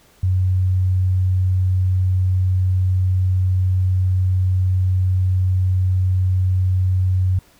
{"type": "tone", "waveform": "sine", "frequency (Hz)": 92.7, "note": "F#2", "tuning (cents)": 4, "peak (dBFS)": -14, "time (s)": [0.23, 7.39], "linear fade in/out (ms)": 5, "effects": ["pink hiss -53 dBFS RMS until 7.59 s"]}